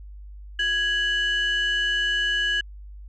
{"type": "tone pair together", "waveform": "sine", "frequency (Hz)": [1662.3, 2960], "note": ["G#6", "F#7"], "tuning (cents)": [1, 0], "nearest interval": "minor seventh", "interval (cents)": 999, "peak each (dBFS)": [-21, -23], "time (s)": [0.59, 2.61], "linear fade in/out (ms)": 5, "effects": ["tanh soft clip ceiling -17 dBFS", "added 50 Hz sine -38 dBFS peak until 3.08 s"]}